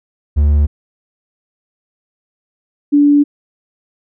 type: tone pair in turn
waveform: triangle / sine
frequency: 73.42 / 289.5 Hz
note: D2 / D4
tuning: 0 / -25 cents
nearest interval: 2 octaves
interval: 2375 cents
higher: second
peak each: -6 dBFS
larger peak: neither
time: 0.36-0.67 / 2.92-3.24 s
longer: second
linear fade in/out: 20 ms
effects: none